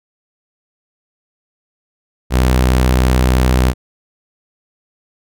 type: tone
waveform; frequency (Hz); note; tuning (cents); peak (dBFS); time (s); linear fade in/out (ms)
sawtooth; 63.2; B1; +41; -6; 2.3-3.74; 50
effects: none